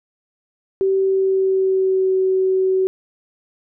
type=tone with pitch glide; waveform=sine; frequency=385.3 to 377.4 Hz; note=G4 to F#4; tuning=-30 to +34 cents; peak=-14 dBFS; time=0.81-2.87 s; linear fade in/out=0 ms; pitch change=-36 cents; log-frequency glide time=0.97-2.14 s; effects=none